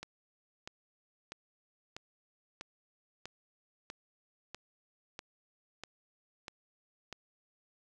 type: click train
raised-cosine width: 0.2 ms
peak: -25 dBFS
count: 12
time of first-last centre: 0.03-7.127 s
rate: 1.55 Hz
effects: none